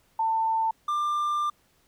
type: tone pair in turn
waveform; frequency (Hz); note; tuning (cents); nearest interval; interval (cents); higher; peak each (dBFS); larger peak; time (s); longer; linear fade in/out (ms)
sine / triangle; 894 / 1191; A5 / D6; +27 / +24; perfect fourth; 497; second; -22; neither; 0.19-0.71 / 0.88-1.5; second; 5
effects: pink hiss -65 dBFS RMS until 1.87 s